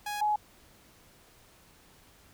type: tone pair in turn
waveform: sawtooth / sine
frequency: 830.6 / 842.2 Hz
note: G#5 / G#5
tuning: 0 / +24 cents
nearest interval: unison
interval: 24 cents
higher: second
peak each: -29 / -24 dBFS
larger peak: second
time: 0.06-0.21 / 0.21-0.36 s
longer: neither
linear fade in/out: 5 ms
effects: pink hiss -59 dBFS RMS until 2.33 s